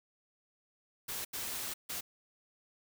white noise bursts at uneven times, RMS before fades -39 dBFS, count 3, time 1.08-1.25 / 1.33-1.74 / 1.89-2.01 s, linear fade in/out 10 ms, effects none

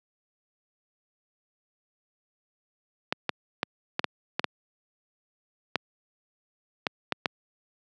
clicks, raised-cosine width 0.3 ms, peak -8 dBFS, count 11, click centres 3.125 / 3.293 / 3.631 / 3.994 / 4.043 / 4.395 / 4.443 / 5.757 / 6.868 / 7.123 / 7.258 s, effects high-pass 150 Hz 12 dB/octave

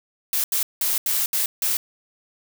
blue noise bursts at uneven times, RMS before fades -22 dBFS, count 6, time 0.33-0.44 / 0.52-0.63 / 0.81-0.98 / 1.06-1.26 / 1.33-1.46 / 1.62-1.77 s, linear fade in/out 2 ms, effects none

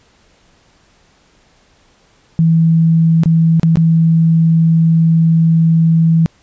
sine tone with dropouts, 163.6 Hz, E3, 13 cents flat, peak -7 dBFS, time 2.39-6.26 s, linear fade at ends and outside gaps 0 ms, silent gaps 3.235-3.258 / 3.597-3.632 / 3.757-3.771 s, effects pink hiss -52 dBFS RMS until 6.42 s + resampled to 16000 Hz

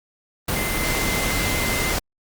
sine tone in noise, 2072 Hz, C7, 17 cents flat, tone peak -27 dBFS, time 0.56-1.93 s, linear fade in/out 5 ms, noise pink, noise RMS -23 dBFS, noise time 0.48-1.99 s, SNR -7 dB, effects Opus 32 kbps

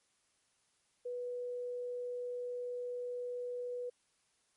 sine tone, 490.9 Hz, B4, 10 cents flat, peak -37 dBFS, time 1.05-3.9 s, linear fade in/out 10 ms, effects white hiss -75 dBFS RMS until 4.56 s + MP3 48 kbps

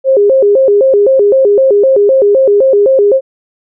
sine tone with vibrato, 466.2 Hz, A#4, in tune, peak -4 dBFS, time 0.04-3.21 s, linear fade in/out 50 ms, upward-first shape square, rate 3.9 Hz, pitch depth 230 cents each way, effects none

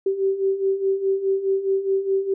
sine beating tone pair, 384.6 / 389.4 Hz, G4 / G4, -33 / -12 cents, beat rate 4.8 Hz, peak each -25 / -20 dBFS, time 0.06-2.34 s, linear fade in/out 5 ms, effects none

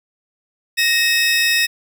25% pulse tone pair together, 1864.7 / 2582 Hz, A#6 / E7, 0 / -37 cents, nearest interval tritone, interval 563 cents, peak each -13 dBFS, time 0.77-1.67 s, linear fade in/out 20 ms, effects none

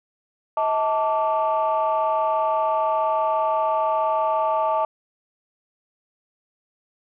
sine tone cluster, 638 / 883 / 1162 Hz, D#5 / A5 / D6, +43 / +6 / -19 cents, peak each -22 / -21 / -25 dBFS, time 0.57-4.85 s, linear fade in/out 2 ms, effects tanh soft clip ceiling -12 dBFS

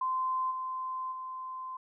sine tone with level steps, 1035 Hz, C6, 19 cents flat, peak -28 / -33 / -37 dBFS, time 0.01-1.77 s, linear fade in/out 5 ms, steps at 0.5 / 1.11 s, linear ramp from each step 20 ms, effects none

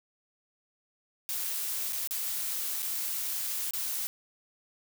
blue noise with dropouts, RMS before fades -33 dBFS, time 1.29-4.07 s, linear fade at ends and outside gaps 0 ms, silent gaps 1.924-1.931 / 2.074-2.109 / 2.821-2.827 / 3.708-3.735 s, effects none

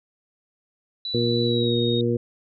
sine tone with pitch glide, 3957 to 3735 Hz, B7 to A#7, +3 to +3 cents, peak -27 dBFS, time 1.05-2.01 s, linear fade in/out 2 ms, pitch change -100 cents, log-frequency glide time 1.43-1.76 s
harmonic tone, 118.7 Hz, A#2, 32 cents sharp, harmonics 1 / 2 / 3 / 4, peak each -25 / -25 / -25 / -25 dBFS, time 1.14-2.17 s, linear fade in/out 5 ms
effects none

